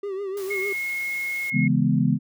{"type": "tone with vibrato", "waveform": "triangle", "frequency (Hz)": 392, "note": "G4", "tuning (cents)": 0, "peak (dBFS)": -25, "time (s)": [0.03, 0.73], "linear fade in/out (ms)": 5, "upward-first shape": "triangle", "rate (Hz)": 6.6, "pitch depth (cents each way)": 88}
{"type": "noise", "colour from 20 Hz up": "white", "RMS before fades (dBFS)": -42, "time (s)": [0.37, 1.5], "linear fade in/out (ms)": 2}
{"type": "tone", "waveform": "sine", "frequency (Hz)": 2163, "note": "C#7", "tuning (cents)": -43, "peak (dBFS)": -25, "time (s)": [0.5, 1.68], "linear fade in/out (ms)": 10}
{"type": "chord", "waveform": "sine", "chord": "C# minor seventh", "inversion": "none", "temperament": "equal", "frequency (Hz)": [138.59, 164.81, 207.7, 246.9], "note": ["C#3", "E3", "G#3", "B3"], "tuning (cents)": [0, 0, 0, 0], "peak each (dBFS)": -23, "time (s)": [1.52, 2.19], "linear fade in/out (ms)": 50}
{"effects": []}